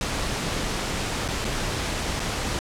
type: noise with dropouts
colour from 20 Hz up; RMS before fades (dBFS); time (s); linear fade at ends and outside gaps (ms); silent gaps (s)
pink; -27; 0.01-2.59; 1; 1.28-1.286 / 1.446-1.45 / 2.196-2.201
effects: low-pass 8000 Hz 12 dB/octave